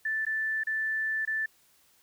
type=tone with dropouts; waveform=sine; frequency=1760 Hz; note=A6; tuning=in tune; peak=-27 dBFS; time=0.05-1.46 s; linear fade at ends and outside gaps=5 ms; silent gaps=0.252-0.265 / 0.636-0.669 / 1.252-1.274 s; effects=white hiss -64 dBFS RMS until 2.02 s